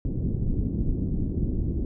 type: low-pass noise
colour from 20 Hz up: pink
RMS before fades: -26 dBFS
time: 0.05-1.85 s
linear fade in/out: 2 ms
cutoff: 310 Hz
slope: 24 dB/octave
effects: none